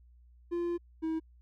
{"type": "tone pair in turn", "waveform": "triangle", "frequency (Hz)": [345.6, 321.2], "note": ["F4", "E4"], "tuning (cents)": [-18, -45], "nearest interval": "minor second", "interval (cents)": 127, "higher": "first", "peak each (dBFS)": -28, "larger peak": "neither", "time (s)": [[0.51, 0.78], [1.02, 1.2]], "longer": "first", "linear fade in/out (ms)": 20, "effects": ["added 60 Hz sine -56 dBFS peak until 1.41 s"]}